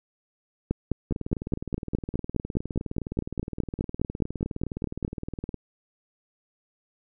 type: two click trains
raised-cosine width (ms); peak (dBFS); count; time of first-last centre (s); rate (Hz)
3; -11 / -19; 22 / 87; 0.71-5.049 / 1.11-5.543; 4.84 / 19.4
effects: none